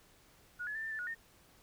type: tone with pitch steps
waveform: sine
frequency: 1451 / 1704 / 1777 / 1789 / 1759 / 1453 / 1829 Hz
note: F#6 / G#6 / A6 / A6 / A6 / F#6 / A#6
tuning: -34 / +44 / +17 / +28 / -1 / -32 / -33 cents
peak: -37 dBFS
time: 0.59-1.15 s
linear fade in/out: 20 ms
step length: 80 ms
effects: pink hiss -64 dBFS RMS until 1.62 s